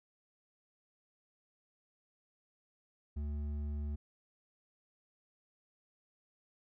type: tone with hard clipping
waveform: sine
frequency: 73.42 Hz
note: D2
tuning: in tune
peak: -37 dBFS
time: 3.16-3.96 s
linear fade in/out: 10 ms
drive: 7 dB
effects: none